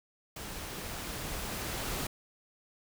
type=noise with level ramp; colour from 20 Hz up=pink; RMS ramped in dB=-42 to -35 dBFS; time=0.36-2.07 s; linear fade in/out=5 ms; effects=none